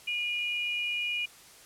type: tone pair together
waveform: sine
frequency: 2436 / 2897 Hz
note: D#7 / F#7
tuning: -37 / -37 cents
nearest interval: minor third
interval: 300 cents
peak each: -30 / -34 dBFS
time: 0.07-1.26 s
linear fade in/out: 10 ms
effects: white hiss -53 dBFS RMS until 1.65 s + low-pass 11000 Hz 12 dB/octave